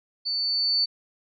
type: tone with level ramp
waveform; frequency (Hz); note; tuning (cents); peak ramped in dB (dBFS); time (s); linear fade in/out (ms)
sine; 4500; C#8; +25; -25 to -19; 0.25-0.86; 20
effects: none